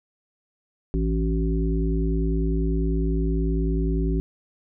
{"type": "harmonic tone with a mistuned harmonic", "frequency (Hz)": 55.1, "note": "A1", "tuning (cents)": 3, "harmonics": [1, 3, 5, 7], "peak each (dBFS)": [-22, -27, -29, -30], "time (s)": [0.94, 4.2], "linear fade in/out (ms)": 0, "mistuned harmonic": 7, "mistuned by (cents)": -45, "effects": []}